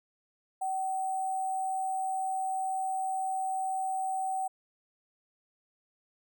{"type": "tone with sample-and-hold", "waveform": "sine", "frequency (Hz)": 761, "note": "F#5", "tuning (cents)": 48, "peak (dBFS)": -29, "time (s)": [0.61, 4.48], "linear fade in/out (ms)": 10, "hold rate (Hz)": 8820, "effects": []}